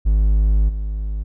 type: tone with level steps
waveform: triangle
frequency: 51.9 Hz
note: G#1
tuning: in tune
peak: -10 / -19 dBFS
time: 0.05-1.24 s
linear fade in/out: 20 ms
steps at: 0.68 s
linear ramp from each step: 20 ms
effects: none